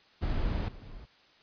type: noise with level steps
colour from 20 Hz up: brown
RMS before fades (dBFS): -30 / -46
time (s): 0.21-1.06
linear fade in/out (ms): 20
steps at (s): 0.68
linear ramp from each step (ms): 5
effects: white hiss -61 dBFS RMS until 1.42 s + resampled to 11025 Hz